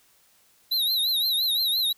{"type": "tone with vibrato", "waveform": "square", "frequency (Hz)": 3920, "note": "B7", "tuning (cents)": -14, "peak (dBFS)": -22, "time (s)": [0.71, 1.93], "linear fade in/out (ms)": 10, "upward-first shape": "triangle", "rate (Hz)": 5.8, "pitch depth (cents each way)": 130, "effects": ["white hiss -61 dBFS RMS until 1.97 s"]}